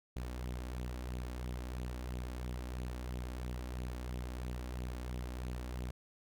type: tone with flanger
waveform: sawtooth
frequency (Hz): 61.9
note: B1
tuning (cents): +5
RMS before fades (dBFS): -41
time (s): 0.16-5.91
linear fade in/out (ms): 5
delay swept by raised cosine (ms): 0.28 to 3.68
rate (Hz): 3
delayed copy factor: +0.5
effects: none